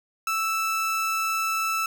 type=tone; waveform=30% pulse; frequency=1318.5 Hz; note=E6; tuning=in tune; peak=-21 dBFS; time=0.27-1.86 s; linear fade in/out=2 ms; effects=none